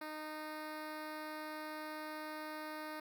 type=tone with notch filter; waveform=10% pulse; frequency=307.9 Hz; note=D#4; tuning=18 cents flat; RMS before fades=-45 dBFS; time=0.01-3 s; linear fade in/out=5 ms; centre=7300 Hz; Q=1; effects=none